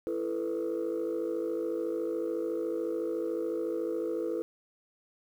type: chord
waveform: sine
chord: E suspended fourth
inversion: none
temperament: equal with one note detuned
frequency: 334.2 / 440 / 493.9 Hz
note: E4 / A4 / B4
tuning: +24 / 0 / 0 cents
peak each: -32 / -33 / -33 dBFS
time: 0.07-4.42 s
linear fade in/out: 0 ms
effects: tanh soft clip ceiling -25 dBFS + 10-bit